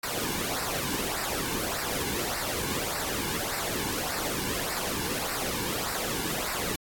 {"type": "noise with flanger", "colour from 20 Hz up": "pink", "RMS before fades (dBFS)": -31, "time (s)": [0.03, 6.76], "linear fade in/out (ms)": 5, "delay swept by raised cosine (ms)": [0.3, 1.6], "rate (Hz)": 1.7, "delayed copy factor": -0.7, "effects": ["AAC 64 kbps"]}